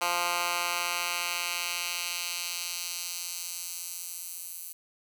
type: tone with high-pass filter sweep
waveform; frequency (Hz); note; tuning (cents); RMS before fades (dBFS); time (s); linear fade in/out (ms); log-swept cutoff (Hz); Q
10% pulse; 174.61; F3; 0; -33; 0.01-4.73; 10; 1000 to 11000; 0.89
effects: none